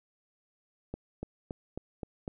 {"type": "accelerating click train", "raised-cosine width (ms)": 2, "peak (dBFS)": -23, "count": 6, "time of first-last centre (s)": [0.94, 2.279], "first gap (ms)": 290, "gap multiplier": 0.96, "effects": []}